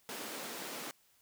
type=high-pass noise; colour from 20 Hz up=pink; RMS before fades=-43 dBFS; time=0.09-0.91 s; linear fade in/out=0 ms; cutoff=220 Hz; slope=24 dB/octave; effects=white hiss -69 dBFS RMS until 1.21 s